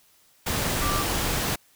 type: tone in noise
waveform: sine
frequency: 1174.7 Hz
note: D6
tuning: in tune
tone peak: -28 dBFS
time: 0.81-1.03 s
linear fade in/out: 10 ms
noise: pink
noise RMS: -26 dBFS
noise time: 0.46-1.56 s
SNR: -5 dB
effects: white hiss -60 dBFS RMS until 1.75 s